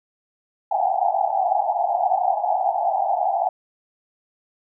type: band-pass noise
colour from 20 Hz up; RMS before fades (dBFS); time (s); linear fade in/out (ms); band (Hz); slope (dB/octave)
pink; -21; 0.71-3.49; 5; 680 to 840; 96
effects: none